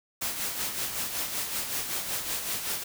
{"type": "noise with tremolo", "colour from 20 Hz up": "white", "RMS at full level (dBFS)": -30, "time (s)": [0.21, 2.84], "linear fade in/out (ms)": 10, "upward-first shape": "sine", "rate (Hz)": 5.3, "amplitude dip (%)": 50, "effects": []}